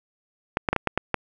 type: clicks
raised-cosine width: 0.5 ms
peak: -6 dBFS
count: 7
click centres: 0.571 / 0.688 / 0.73 / 0.763 / 0.873 / 0.976 / 1.143 s
effects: none